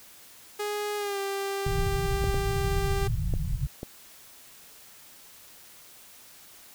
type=tone with pitch glide; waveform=sawtooth; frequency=415.3 to 394.7 Hz; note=G#4 to G4; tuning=0 to +12 cents; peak=-25 dBFS; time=0.59-3.08 s; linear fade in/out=10 ms; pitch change=-88 cents; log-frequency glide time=0.97-1.19 s
type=low-pass noise; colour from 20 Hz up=pink; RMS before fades=-28 dBFS; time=1.66-3.67 s; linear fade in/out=5 ms; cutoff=170 Hz; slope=96 dB/octave
type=clicks; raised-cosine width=2 ms; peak=-21 dBFS; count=4; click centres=2.24 / 2.344 / 3.338 / 3.831 s
effects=white hiss -51 dBFS RMS until 6.74 s